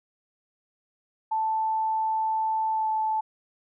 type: tone with pitch glide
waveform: sine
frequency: 880 to 872.9 Hz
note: A5 to A5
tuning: 0 to -14 cents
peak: -23 dBFS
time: 1.31-3.21 s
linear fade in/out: 10 ms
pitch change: -14 cents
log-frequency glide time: 2.72-2.88 s
effects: none